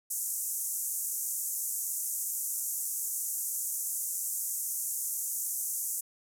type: band-pass noise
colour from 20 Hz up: white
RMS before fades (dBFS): -34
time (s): 0.1-6.01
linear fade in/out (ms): 10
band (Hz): 6400 to 14000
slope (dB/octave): 48
effects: none